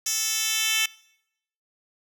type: tone with high-pass filter sweep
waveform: 10% pulse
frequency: 440 Hz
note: A4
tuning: in tune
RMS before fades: -25 dBFS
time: 0.06-0.86 s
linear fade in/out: 5 ms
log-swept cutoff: 5300 to 3000 Hz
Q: 2
effects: noise-tail reverb RT60 0.8 s tail -23 dB re dry